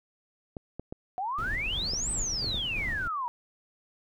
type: clicks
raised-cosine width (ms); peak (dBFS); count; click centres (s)
2; -23; 6; 0.568 / 0.796 / 0.925 / 1.935 / 2.444 / 2.544
type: exponential two-way sweep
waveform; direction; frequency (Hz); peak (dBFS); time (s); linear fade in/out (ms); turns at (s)
sine; up then down; 713 to 8372 to 932; -29; 1.18-3.28; 0; 2.11
type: noise with tremolo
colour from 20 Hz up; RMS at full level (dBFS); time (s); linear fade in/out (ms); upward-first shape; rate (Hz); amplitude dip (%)
brown; -36; 1.38-3.08; 5; square; 2.9; 25
effects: none